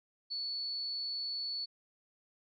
sine tone, 4435 Hz, C#8, in tune, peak -35 dBFS, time 0.3-1.66 s, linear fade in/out 20 ms, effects none

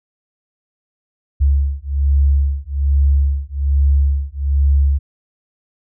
sine beating tone pair, 69.3 / 70.5 Hz, C#2 / C#2, 0 / +30 cents, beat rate 1.2 Hz, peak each -15 dBFS, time 1.4-4.99 s, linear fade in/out 20 ms, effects none

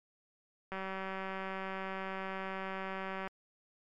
click train, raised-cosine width 0.5 ms, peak -25 dBFS, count 489, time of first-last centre 0.72-3.275 s, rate 191 Hz, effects MP3 96 kbps

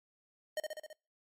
square tone with echo, 617 Hz, D#5, 15 cents flat, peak -33 dBFS, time 0.57-0.6 s, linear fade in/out 2 ms, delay 66 ms, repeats 5, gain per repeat -3 dB, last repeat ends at 0.93 s, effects noise-tail reverb RT60 0.3 s tail -25 dB re dry + MP3 64 kbps

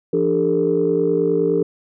sine tone cluster, 171.2 / 296.9 / 400.6 / 450.3 Hz, F3 / D4 / G4 / A4, -34 / +19 / +38 / +40 cents, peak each -24 / -22 / -19 / -18 dBFS, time 0.13-1.63 s, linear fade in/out 5 ms, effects tanh soft clip ceiling -6 dBFS

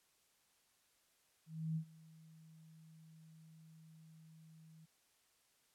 sine tone with ADSR envelope, 159.7 Hz, D#3, 45 cents sharp, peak -35 dBFS, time 1.46-4.86 s, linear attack 300 ms, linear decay 85 ms, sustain -23 dB, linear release 14 ms, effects white hiss -75 dBFS RMS until 5.74 s + low-pass 12000 Hz 12 dB/octave

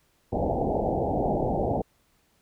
white low-pass noise, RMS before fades -26 dBFS, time 0.32-1.82 s, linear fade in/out 10 ms, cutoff 830 Hz, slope 96 dB/octave, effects pink hiss -67 dBFS RMS until 2.41 s

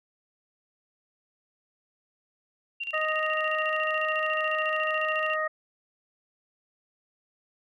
sine tone with tremolo, 2766 Hz, F7, 17 cents flat, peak -29 dBFS, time 2.8-5.36 s, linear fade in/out 10 ms, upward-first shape square, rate 14 Hz, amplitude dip 70%
harmonic tone, 622.3 Hz, D#5, in tune, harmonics 1 / 2 / 3, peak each -30 / -30 / -30 dBFS, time 2.93-5.48 s, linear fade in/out 10 ms
effects none

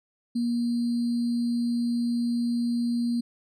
sine tone with sample-and-hold, 237.6 Hz, A#3, 33 cents sharp, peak -23 dBFS, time 0.35-3.21 s, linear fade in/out 10 ms, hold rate 4410 Hz, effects low-pass 8000 Hz 12 dB/octave

